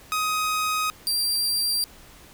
sawtooth tone pair in turn, 1256 / 4723 Hz, D#6 / D8, +16 / +9 cents, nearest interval octave + major seventh, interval 2293 cents, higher second, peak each -19 dBFS, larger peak neither, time 0.12-0.9 / 1.07-1.84 s, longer first, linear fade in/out 0 ms, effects pink hiss -49 dBFS RMS until 2.33 s

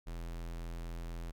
square tone, 42.08 Hz, E1, 36 cents sharp, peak -40 dBFS, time 0.06-1.32 s, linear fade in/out 20 ms, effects none

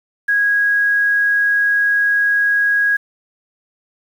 sine tone with quantisation, 1650 Hz, G#6, 12 cents flat, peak -12 dBFS, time 0.28-2.97 s, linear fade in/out 10 ms, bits 7, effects none

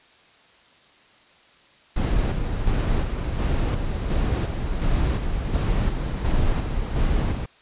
brown noise with tremolo, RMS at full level -21 dBFS, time 1.96-7.46 s, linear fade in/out 5 ms, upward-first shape square, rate 1.4 Hz, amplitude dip 40%, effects white hiss -54 dBFS RMS until 7.61 s + resampled to 8000 Hz

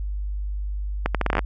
accelerating click train, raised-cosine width 0.5 ms, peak -6 dBFS, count 10, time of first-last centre 1.06-1.392 s, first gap 87 ms, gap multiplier 0.76, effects added 50 Hz sine -25 dBFS peak until 1.45 s

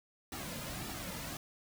pink noise with flanger, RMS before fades -42 dBFS, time 0.32-1.37 s, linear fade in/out 2 ms, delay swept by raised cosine 1.9 to 2.71 ms, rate 1.8 Hz, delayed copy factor -0.6, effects none

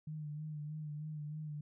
sine tone with vibrato, 151.6 Hz, D#3, 45 cents flat, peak -40 dBFS, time 0.07-1.61 s, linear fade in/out 5 ms, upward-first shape sine, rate 3.2 Hz, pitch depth 40 cents each way, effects none

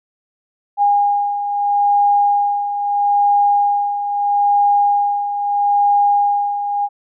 sine beating tone pair, 814 / 814.77 Hz, G#5 / G#5, -35 / -33 cents, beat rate 0.77 Hz, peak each -20 / -13 dBFS, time 0.77-6.89 s, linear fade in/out 50 ms, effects none

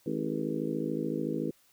harmonic tone with a mistuned harmonic, 53.7 Hz, A1, 41 cents flat, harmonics 3 / 4 / 5 / 6 / 7 / 8 / 9, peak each -38 / -37 / -35 / -35 / -40 / -40 / -39 dBFS, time 0.06-1.51 s, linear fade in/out 5 ms, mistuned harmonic 7, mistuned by +74 cents, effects white hiss -65 dBFS RMS until 1.72 s

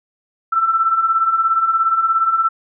sine beating tone pair, 1319 / 1336 Hz, E6 / E6, +1 / +23 cents, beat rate 17 Hz, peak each -20 / -14 dBFS, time 0.52-2.49 s, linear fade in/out 10 ms, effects none

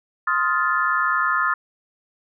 sine chord, F dominant seventh, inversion second, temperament just, 1047.7 / 1257.2 / 1396.9 / 1746.1 Hz, C6 / Eb6 / F6 / A6, +2 / +18 / 0 / -14 cents, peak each -25 / -22 / -23 / -24 dBFS, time 0.27-1.54 s, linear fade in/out 5 ms, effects none

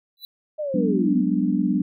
square tone with exponential growth, 3972 Hz, B7, 9 cents sharp, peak -31 dBFS, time 0.17-0.25 s, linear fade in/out 1 ms, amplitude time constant 17 ms
sine linear sweep, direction down, 625 to 184.5 Hz, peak -24 dBFS, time 0.58-1.28 s, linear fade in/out 20 ms
sine chord, G# half-diminished seventh, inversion third, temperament equal with one note detuned, 185 / 203.6 / 246.9 / 293.7 Hz, F#3 / G#3 / B3 / D4, 0 / -34 / 0 / 0 cents, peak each -24 dBFS, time 0.74-1.82 s, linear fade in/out 5 ms
effects none

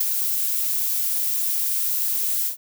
violet noise with ADSR envelope, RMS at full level -17 dBFS, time 0-2.57 s, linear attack 10 ms, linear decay 4 ms, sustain -6 dB, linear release 110 ms, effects none

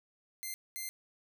5% pulse tone bursts at uneven times, 2086 Hz, C7, 6 cents flat, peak -28 dBFS, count 2, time 0.43-0.54 / 0.76-0.89 s, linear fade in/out 0 ms, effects none

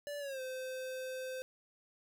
square tone with pitch glide, 580 to 516.7 Hz, D5 to C5, -22 to -22 cents, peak -40 dBFS, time 0.07-1.42 s, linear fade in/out 0 ms, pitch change -200 cents, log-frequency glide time 0.19-0.41 s, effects none

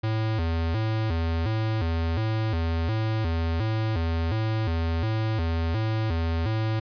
square tone with vibrato, 95.3 Hz, G2, 48 cents flat, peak -24 dBFS, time 0.03-6.8 s, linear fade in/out 10 ms, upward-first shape square, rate 1.4 Hz, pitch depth 250 cents each way, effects resampled to 11025 Hz

